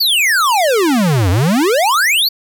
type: exponential two-way sweep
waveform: square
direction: down then up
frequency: 4705 to 85.2 to 4705 Hz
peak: -11 dBFS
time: 0-2.29 s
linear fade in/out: 10 ms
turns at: 1.3 s
effects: none